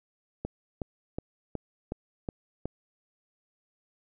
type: click train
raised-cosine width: 2 ms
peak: -19 dBFS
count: 7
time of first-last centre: 0.45-2.656 s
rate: 2.72 Hz
effects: none